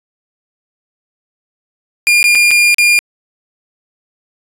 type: tone with dropouts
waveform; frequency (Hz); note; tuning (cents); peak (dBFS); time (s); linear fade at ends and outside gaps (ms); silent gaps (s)
40% pulse; 2412; D7; +46; -6; 2.07-2.99; 0; 2.229-2.241 / 2.35-2.354 / 2.508-2.513 / 2.744-2.784
effects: resampled to 32000 Hz